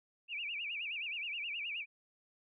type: tone with vibrato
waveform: sine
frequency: 2556 Hz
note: D#7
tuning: 46 cents sharp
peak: -37 dBFS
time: 0.28-1.86 s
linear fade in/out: 50 ms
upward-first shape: sine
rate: 9.5 Hz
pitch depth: 200 cents each way
effects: none